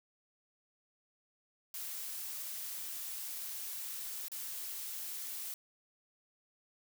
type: noise with dropouts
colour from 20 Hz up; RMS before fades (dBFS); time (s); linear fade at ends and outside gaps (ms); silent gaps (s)
blue; -42; 1.74-5.54; 2; 4.283-4.317
effects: none

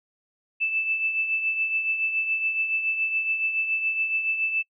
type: tone with tremolo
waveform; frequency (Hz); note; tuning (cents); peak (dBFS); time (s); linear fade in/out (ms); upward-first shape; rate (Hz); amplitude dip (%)
sine; 2637; E7; 0; -20; 0.6-4.63; 20; triangle; 7.1; 60
effects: noise-tail reverb RT60 0.1 s tail -26 dB re dry

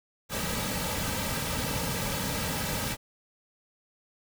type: noise with comb filter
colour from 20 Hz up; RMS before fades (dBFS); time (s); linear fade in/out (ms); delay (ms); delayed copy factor
pink; -31; 0.29-2.97; 50; 2.8; -0.65
effects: none

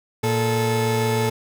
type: tone pair together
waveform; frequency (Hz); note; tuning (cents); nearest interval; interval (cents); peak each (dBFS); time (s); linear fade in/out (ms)
30% pulse; 115.8 / 436.7; A#2 / A4; -11 / -13; octave + major seventh; 2298; -19; 0.23-1.3; 10
effects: none

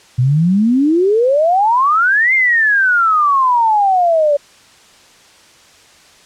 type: exponential two-way sweep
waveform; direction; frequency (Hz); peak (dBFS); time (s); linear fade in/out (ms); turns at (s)
sine; up then down; 119.5 to 2137 to 565; -9; 0.18-4.37; 10; 2.34
effects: white hiss -45 dBFS RMS until 6.25 s + low-pass 7000 Hz 12 dB/octave

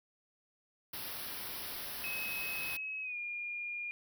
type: band-stop noise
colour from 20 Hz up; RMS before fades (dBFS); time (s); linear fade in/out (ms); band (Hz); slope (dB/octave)
white; -42; 0.93-2.77; 5; 5600 to 10000; 96
type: tone with pitch glide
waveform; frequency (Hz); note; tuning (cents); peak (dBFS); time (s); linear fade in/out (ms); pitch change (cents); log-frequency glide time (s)
sine; 2562 to 2418; E7 to D7; -50 to +50; -37; 2.04-3.91; 0; -100; 3.02-3.17
effects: none

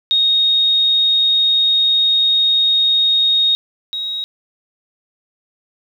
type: tone pair in turn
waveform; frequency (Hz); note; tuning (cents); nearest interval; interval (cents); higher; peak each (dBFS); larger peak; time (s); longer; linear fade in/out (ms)
sine; 3729 / 3794; A#7 / A#7; 0 / +30; unison; 30; second; -11 / -20; first; 0.11-3.55 / 3.93-4.24; first; 0
effects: 8-bit

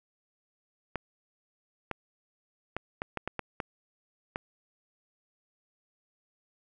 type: clicks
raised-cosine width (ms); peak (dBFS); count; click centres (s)
0.5; -17; 9; 0.957 / 1.913 / 2.766 / 3.019 / 3.173 / 3.276 / 3.393 / 3.602 / 4.359
effects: none

